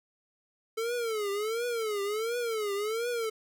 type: tone with vibrato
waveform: square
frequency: 440 Hz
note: A4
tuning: in tune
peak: -30 dBFS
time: 0.77-3.3 s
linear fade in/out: 10 ms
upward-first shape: triangle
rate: 1.4 Hz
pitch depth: 190 cents each way
effects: none